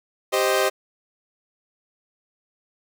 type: chord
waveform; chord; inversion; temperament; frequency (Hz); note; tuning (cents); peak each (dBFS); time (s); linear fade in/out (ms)
sawtooth; C minor; second; equal; 392 / 523.3 / 622.3; G4 / C5 / Eb5; 0 / 0 / 0; -19; 0.32-0.7; 20
effects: none